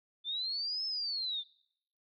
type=linear two-way sweep; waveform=sine; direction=up then down; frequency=3501 to 5274 to 3501 Hz; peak=-33 dBFS; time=0.24-1.44 s; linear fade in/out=50 ms; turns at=0.85 s; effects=noise-tail reverb RT60 0.7 s tail -23 dB re dry